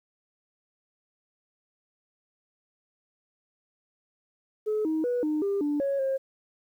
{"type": "tone with pitch steps", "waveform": "sine", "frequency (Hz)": [428, 315.5, 488.8, 305.1, 398.8, 293, 554, 536], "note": ["A4", "D#4", "B4", "D#4", "G4", "D4", "C#5", "C5"], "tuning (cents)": [-48, 24, -18, -34, 30, -4, -1, 42], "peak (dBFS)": -23, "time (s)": [4.66, 6.18], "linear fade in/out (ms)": 20, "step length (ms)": 190, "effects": ["tanh soft clip ceiling -21 dBFS", "10-bit"]}